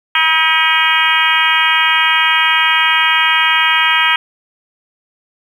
harmonic tone with a mistuned harmonic, 320 Hz, D#4, 49 cents sharp, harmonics 3 / 4 / 5 / 6 / 7 / 8 / 9 / 10, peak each -18 / -18 / -18 / -18 / -18 / -18 / -18 / -18 dBFS, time 0.15-4.16 s, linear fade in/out 2 ms, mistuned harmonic 8, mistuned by -51 cents, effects 7-bit

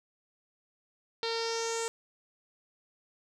sawtooth tone with low-pass filter sweep, 457.4 Hz, A#4, 33 cents flat, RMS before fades -33 dBFS, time 1.23-1.88 s, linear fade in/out 0 ms, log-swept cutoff 4200 to 7900 Hz, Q 4.8, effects none

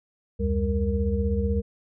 sine tone cluster, 71.8 / 87.8 / 199.8 / 464.9 Hz, D2 / F2 / G3 / A#4, -39 / +10 / +33 / -5 cents, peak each -25 / -28 / -28 / -29 dBFS, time 0.39-1.62 s, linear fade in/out 20 ms, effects none

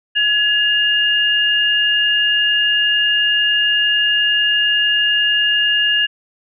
sine tone pair together, 1682.1 / 2829 Hz, G#6 / F7, +22 / +22 cents, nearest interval major sixth, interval 900 cents, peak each -17 / -14 dBFS, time 0.15-6.07 s, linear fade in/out 20 ms, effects none

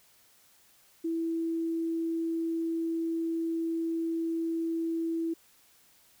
sine tone, 329.6 Hz, E4, in tune, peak -28 dBFS, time 1.04-5.34 s, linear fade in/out 10 ms, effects white hiss -62 dBFS RMS until 6.2 s

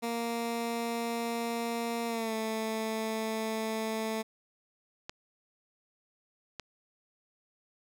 15% pulse tone with pitch glide, 233.1 to 220.8 Hz, A#3 to A3, 0 to +6 cents, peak -25 dBFS, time 0.02-4.23 s, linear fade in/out 20 ms, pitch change -94 cents, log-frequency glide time 2.07-2.34 s
clicks, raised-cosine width 0.2 ms, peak -21 dBFS, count 2, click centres 5.095 / 6.597 s
effects none

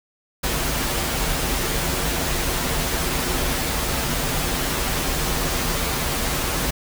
pink noise with comb filter, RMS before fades -23 dBFS, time 0.43-6.71 s, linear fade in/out 10 ms, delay 9.7 ms, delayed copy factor -0.55, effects none

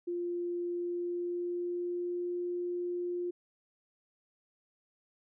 sine tone with pitch glide, 349.2 to 352.8 Hz, F4 to F4, 0 to +18 cents, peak -32 dBFS, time 0.07-3.31 s, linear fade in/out 10 ms, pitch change +18 cents, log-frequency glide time 0.65-2.37 s, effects none

